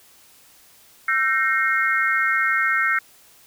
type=tone cluster; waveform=sine; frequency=1342 / 1556 / 1854 / 2148 Hz; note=E6 / G6 / A#6 / C7; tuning=+31 / -13 / -10 / +45 cents; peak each=-23 dBFS; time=1.08-2.99 s; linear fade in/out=5 ms; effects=white hiss -52 dBFS RMS until 3.46 s